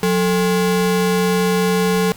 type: ring-modulated tone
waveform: square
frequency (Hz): 311.1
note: D#4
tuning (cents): 0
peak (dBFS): -12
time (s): 0.03-2.12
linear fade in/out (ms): 0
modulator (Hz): 130
effects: pink hiss -40 dBFS RMS until 2.16 s